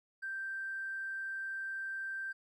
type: tone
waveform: triangle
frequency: 1568 Hz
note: G6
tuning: in tune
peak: -33 dBFS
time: 0.22-2.33 s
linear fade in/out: 20 ms
effects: tanh soft clip ceiling -35 dBFS